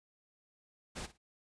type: noise with echo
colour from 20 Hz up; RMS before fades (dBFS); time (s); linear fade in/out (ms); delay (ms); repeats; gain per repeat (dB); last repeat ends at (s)
pink; -42; 0.95-1.07; 20; 55; 2; -15; 1.18
effects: resampled to 22050 Hz